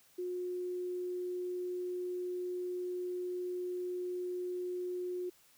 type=tone; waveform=sine; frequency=360 Hz; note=F#4; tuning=47 cents flat; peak=-35 dBFS; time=0.18-5.3 s; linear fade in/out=10 ms; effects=white hiss -65 dBFS RMS until 5.57 s